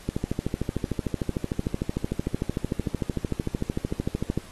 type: click train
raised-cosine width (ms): 3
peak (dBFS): -12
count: 58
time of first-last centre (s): 0.09-4.376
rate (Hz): 13.3
effects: pink hiss -48 dBFS RMS until 4.51 s + AAC 32 kbps